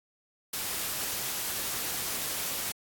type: noise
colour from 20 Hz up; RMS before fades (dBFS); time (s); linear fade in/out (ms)
white; -33; 0.53-2.72; 5
effects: AAC 64 kbps